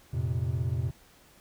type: chord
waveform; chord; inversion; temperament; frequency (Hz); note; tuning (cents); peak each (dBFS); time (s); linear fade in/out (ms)
triangle; F suspended fourth; none; equal with one note detuned; 87.31 / 114.21 / 130.81; F2 / Bb2 / C3; 0 / -35 / 0; -30 / -29 / -29; 0.13-0.91; 10
effects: pink hiss -58 dBFS RMS until 1.4 s